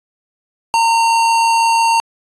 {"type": "tone with amplitude modulation", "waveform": "square", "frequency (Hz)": 916, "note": "A#5", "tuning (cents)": -31, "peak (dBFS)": -10, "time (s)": [0.74, 2], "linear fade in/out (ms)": 0, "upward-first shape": "sine", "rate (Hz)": 106, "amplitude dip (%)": 25, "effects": ["resampled to 22050 Hz"]}